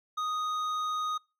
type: tone with hard clipping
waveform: sine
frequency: 1244.5 Hz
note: D#6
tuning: in tune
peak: -31 dBFS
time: 0.17-1.18 s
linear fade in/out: 10 ms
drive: 8 dB
effects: noise-tail reverb RT60 0.3 s tail -26 dB re dry